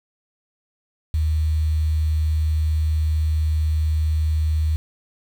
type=tone with quantisation; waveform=sine; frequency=77.78 Hz; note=D#2; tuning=in tune; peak=-17 dBFS; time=1.14-4.76 s; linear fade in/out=0 ms; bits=7; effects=none